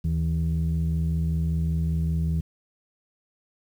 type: tone pair together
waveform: sine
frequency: 76.62 / 161.8 Hz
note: D#2 / E3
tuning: -26 / -32 cents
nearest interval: octave + minor second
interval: 1294 cents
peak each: -23 dBFS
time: 0.04-2.41 s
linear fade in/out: 10 ms
effects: tanh soft clip ceiling -18 dBFS + 9-bit